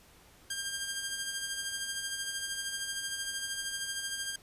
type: tone with tremolo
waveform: 10% pulse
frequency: 1600 Hz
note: G6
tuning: 35 cents sharp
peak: -24 dBFS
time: 0.5-4.36 s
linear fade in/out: 5 ms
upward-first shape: sine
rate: 13 Hz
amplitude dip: 45%
effects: pink hiss -59 dBFS RMS until 4.42 s + resampled to 32000 Hz